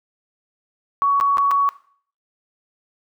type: tone with dropouts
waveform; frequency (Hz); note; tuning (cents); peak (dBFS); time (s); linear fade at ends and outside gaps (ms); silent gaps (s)
sine; 1122; C#6; +21; -14; 1.02-1.69; 0; 1.201-1.21 / 1.372-1.382 / 1.51-1.514
effects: noise-tail reverb RT60 0.5 s tail -17 dB re dry